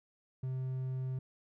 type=tone; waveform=triangle; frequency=130 Hz; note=C3; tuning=11 cents flat; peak=-32 dBFS; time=0.43-1.19 s; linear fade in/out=5 ms; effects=none